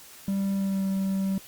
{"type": "tone with pitch glide", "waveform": "triangle", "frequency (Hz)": [196, 193.08], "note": ["G3", "G3"], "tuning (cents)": [0, -26], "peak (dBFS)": -22, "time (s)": [0.28, 1.38], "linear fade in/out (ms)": 2, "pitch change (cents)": -26, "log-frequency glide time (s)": [0.54, 0.83], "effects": ["white hiss -48 dBFS RMS until 1.47 s", "Opus 48 kbps"]}